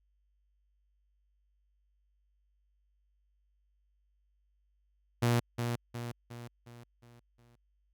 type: tone with echo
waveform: sawtooth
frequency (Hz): 119.2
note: A#2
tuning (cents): +39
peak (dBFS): -21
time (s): 5.22-5.4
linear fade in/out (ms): 10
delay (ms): 360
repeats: 6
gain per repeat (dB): -6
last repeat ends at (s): 7.56
effects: added 50 Hz sine -70 dBFS peak until 7.93 s